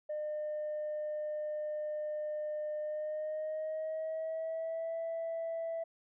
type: tone with pitch glide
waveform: sine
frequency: 605 to 659.8 Hz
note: D#5 to E5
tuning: -49 to +1 cents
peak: -33 dBFS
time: 0.09-5.84 s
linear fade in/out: 10 ms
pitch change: +150 cents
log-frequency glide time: 2.8-4.96 s
effects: tanh soft clip ceiling -32 dBFS